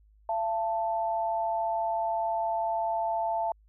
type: tone pair together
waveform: sine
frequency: 678.4 / 883 Hz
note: E5 / A5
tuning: +50 / +6 cents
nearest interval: perfect fourth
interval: 456 cents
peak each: -29 / -29 dBFS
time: 0.29-3.52 s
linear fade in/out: 2 ms
effects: added 52 Hz sine -57 dBFS peak until 3.68 s